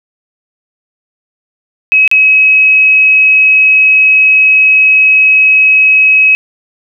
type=tone with dropouts; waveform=sine; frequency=2555 Hz; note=D#7; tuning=45 cents sharp; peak=-3 dBFS; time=1.92-6.35 s; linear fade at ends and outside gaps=0 ms; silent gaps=2.077-2.114 s; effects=none